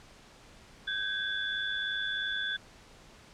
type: tone cluster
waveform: sine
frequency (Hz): 1540 / 1643 / 3453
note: G6 / G#6 / A7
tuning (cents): -31 / -19 / -33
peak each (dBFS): -35 / -36 / -34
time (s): 0.87-2.57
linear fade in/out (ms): 10
effects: pink hiss -55 dBFS RMS until 3.33 s + low-pass 7000 Hz 12 dB/octave